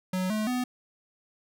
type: tone with pitch steps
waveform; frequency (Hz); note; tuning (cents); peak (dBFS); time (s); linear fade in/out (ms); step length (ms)
square; 185 / 215 / 249.8; F#3 / A3 / B3; 0 / -40 / +20; -27; 0.13-0.64; 5; 170
effects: none